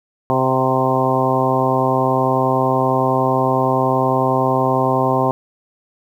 harmonic tone with a mistuned harmonic, 130.81 Hz, C3, in tune, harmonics 1 / 2 / 3 / 4 / 5 / 6 / 7 / 8, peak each -22 / -22 / -22 / -22 / -22 / -22 / -22 / -22 dBFS, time 0.3-5.31 s, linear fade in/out 0 ms, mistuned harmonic 6, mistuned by -24 cents, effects 8-bit

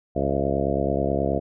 harmonic tone with a mistuned harmonic, 69.3 Hz, C#2, in tune, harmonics 1 / 2 / 3 / 4 / 5 / 6 / 7 / 8 / 9 / 10, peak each -30 / -30 / -30 / -30 / -30 / -30 / -30 / -30 / -30 / -30 dBFS, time 0.15-1.4 s, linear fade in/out 20 ms, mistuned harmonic 10, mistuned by -34 cents, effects none

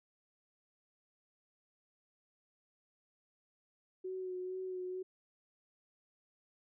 sine tone with vibrato, 369.9 Hz, F#4, in tune, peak -38 dBFS, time 4.04-5.03 s, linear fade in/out 10 ms, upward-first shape sine, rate 2.2 Hz, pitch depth 23 cents each way, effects none

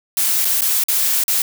blue noise with dropouts, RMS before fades -17 dBFS, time 0.17-1.42 s, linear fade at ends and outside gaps 2 ms, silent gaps 0.447-0.452 / 0.609-0.618 / 0.838-0.884 / 1.238-1.28 s, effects none

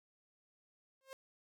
sawtooth tone with exponential growth, 533 Hz, C5, 32 cents sharp, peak -40 dBFS, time 1.01-1.13 s, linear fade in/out 0 ms, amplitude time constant 26 ms, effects none

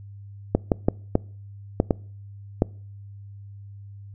clicks, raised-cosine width 2 ms, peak -4 dBFS, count 7, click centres 0.55 / 0.718 / 0.885 / 1.154 / 1.801 / 1.908 / 2.621 s, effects noise-tail reverb RT60 0.5 s tail -25 dB re dry + added 100 Hz sine -39 dBFS peak until 4.14 s

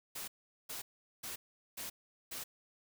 white noise bursts, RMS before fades -43 dBFS, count 5, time 0.15-2.44 s, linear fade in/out 10 ms, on 130 ms, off 410 ms, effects none

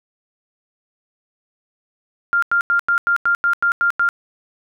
sine tone bursts, 1396.9 Hz, F6, in tune, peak -13 dBFS, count 10, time 2.33-4.089 s, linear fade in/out 0 ms, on 94 ms, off 91 ms, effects none

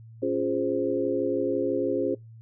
sine chord, Db major seventh, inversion none, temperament equal, 277.2 / 349.2 / 415.3 / 523.3 Hz, Db4 / F4 / Ab4 / C5, 0 / 0 / 0 / 0 cents, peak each -29 dBFS, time 0.22-2.15 s, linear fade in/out 10 ms, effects noise-tail reverb RT60 0.2 s tail -24 dB re dry + added 113 Hz sine -44 dBFS peak until 2.41 s

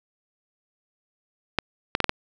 clicks, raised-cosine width 0.3 ms, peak -4 dBFS, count 5, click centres 1.587 / 1.951 / 2.003 / 2.043 / 2.094 s, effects none

